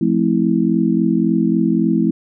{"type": "chord", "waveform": "sine", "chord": "F major seventh", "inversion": "none", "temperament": "just", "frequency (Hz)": [174.61, 218.3, 261.9, 327.4], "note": ["F3", "A3", "C4", "E4"], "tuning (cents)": [0, -13, 2, -12], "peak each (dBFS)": [-19, -17, -20, -18], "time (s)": [0.01, 2.11], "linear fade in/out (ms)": 5, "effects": []}